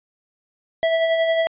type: tone with tremolo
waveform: square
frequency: 656 Hz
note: E5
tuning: 9 cents flat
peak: -16 dBFS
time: 0.83-1.47 s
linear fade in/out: 0 ms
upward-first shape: sine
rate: 11 Hz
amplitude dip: 35%
effects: resampled to 8000 Hz